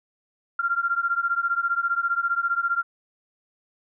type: beating tone pair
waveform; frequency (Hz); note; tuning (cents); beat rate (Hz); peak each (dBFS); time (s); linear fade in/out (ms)
sine; 1379 / 1394; F6 / F6; -22 / -4; 15; -24 / -25; 0.59-2.83; 5
effects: none